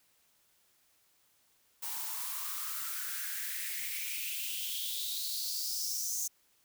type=noise with high-pass filter sweep; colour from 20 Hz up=blue; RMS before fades=-37 dBFS; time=1.82-6.28 s; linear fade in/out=10 ms; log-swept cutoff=820 to 6500 Hz; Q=5.7; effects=white hiss -70 dBFS RMS until 6.64 s